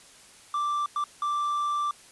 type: tone bursts at uneven times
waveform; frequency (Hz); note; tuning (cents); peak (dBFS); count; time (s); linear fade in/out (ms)
triangle; 1174.7; D6; 0; -23; 3; 0.54-0.86 / 0.96-1.04 / 1.22-1.91; 2
effects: white hiss -52 dBFS RMS until 2.11 s + resampled to 24000 Hz